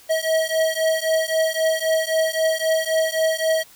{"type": "beating tone pair", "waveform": "square", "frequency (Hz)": [639, 642.8], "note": ["D#5", "E5"], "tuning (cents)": [46, -44], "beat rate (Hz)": 3.8, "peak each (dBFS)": -22, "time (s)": [0.09, 3.64], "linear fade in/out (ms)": 20, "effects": ["white hiss -49 dBFS RMS until 3.75 s"]}